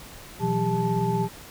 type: tone cluster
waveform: sine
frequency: 123 / 166.3 / 183.4 / 400.1 / 873 Hz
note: B2 / E3 / F#3 / G4 / A5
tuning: -7 / +16 / -15 / +35 / -14 cents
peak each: -28 dBFS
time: 0.39-1.29 s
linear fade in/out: 50 ms
effects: pink hiss -44 dBFS RMS until 1.5 s